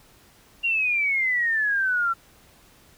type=exponential sweep; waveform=sine; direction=down; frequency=2794 to 1341 Hz; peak=-20 dBFS; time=0.63-2.14 s; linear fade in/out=20 ms; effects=pink hiss -55 dBFS RMS until 2.97 s